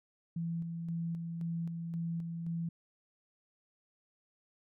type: tone with tremolo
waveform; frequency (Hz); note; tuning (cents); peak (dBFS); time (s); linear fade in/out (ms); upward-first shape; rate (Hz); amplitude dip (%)
sine; 167.4; E3; +27; -33; 0.36-2.69; 5; square; 1.9; 35
effects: none